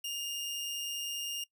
sawtooth tone, 2825 Hz, F7, 19 cents sharp, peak -32 dBFS, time 0.04-1.44 s, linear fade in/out 5 ms, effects noise-tail reverb RT60 0.1 s tail -21 dB re dry

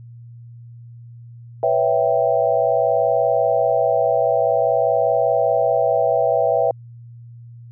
sine chord, C# half-diminished seventh, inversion third, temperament equal, 493.9 / 554.4 / 659.3 / 784 Hz, B4 / C#5 / E5 / G5, 0 / 0 / 0 / 0 cents, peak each -21 / -21 / -18 / -22 dBFS, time 1.63-6.71 s, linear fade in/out 2 ms, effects added 118 Hz sine -37 dBFS peak until 7.71 s

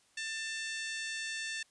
harmonic tone with a mistuned harmonic, 890 Hz, A5, 20 cents sharp, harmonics 2 / 3 / 4 / 5 / 6 / 7 / 8 / 9 / 10, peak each -39 / -43 / -45 / -47 / -49 / -50 / -51 / -52 / -53 dBFS, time 0.17-1.63 s, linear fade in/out 5 ms, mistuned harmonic 6, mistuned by +40 cents, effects white hiss -68 dBFS RMS until 1.7 s + resampled to 22050 Hz

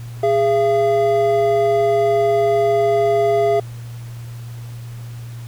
triangle tone pair together, 411.2 / 678 Hz, G#4 / E5, -17 / +49 cents, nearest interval major sixth, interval 866 cents, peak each -14 dBFS, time 0.23-3.6 s, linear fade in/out 5 ms, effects added 118 Hz sine -29 dBFS peak until 5.47 s + pink hiss -45 dBFS RMS until 5.47 s

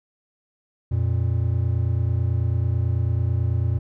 triangle tone pair together, 87.38 / 116.5 Hz, F2 / A#2, +1 / -1 cents, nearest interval perfect fourth, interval 498 cents, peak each -20 dBFS, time 0.91-3.79 s, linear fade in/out 10 ms, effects none

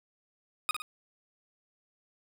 20% pulse tone with echo, 1244.5 Hz, D#6, in tune, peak -21 dBFS, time 0.69-0.71 s, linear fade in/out 0 ms, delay 55 ms, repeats 2, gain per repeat -6 dB, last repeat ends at 0.82 s, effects none

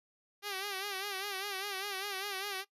5% pulse tone with vibrato, 394.1 Hz, G4, 9 cents sharp, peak -25 dBFS, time 0.42-2.65 s, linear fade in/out 50 ms, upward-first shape sine, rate 5 Hz, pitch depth 84 cents each way, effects noise-tail reverb RT60 0.1 s tail -19 dB re dry + resampled to 32000 Hz

